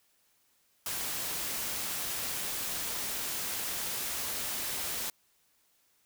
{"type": "noise", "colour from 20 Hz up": "white", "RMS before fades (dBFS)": -35, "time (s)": [0.86, 5.1], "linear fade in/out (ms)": 2, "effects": ["white hiss -70 dBFS RMS until 6.05 s"]}